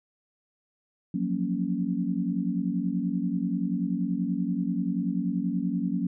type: chord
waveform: sine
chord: Gb major seventh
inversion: third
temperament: equal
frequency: 174.61 / 185 / 233.1 / 277.2 Hz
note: F3 / Gb3 / Bb3 / Db4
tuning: 0 / 0 / 0 / 0 cents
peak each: -32 / -29 / -31 / -31 dBFS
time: 1.14-6.07 s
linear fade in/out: 5 ms
effects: none